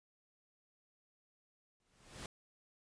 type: noise with exponential growth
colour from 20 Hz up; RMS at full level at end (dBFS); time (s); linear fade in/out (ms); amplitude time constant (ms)
pink; -44; 1.8-2.26; 1; 100
effects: resampled to 22050 Hz